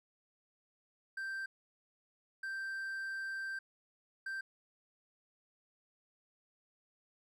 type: tone bursts at uneven times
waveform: triangle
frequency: 1568 Hz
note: G6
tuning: in tune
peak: -36 dBFS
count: 3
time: 1.17-1.46 / 2.43-3.59 / 4.26-4.41 s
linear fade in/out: 5 ms
effects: none